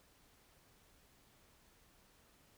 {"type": "silence", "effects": ["pink hiss -68 dBFS RMS until 2.57 s"]}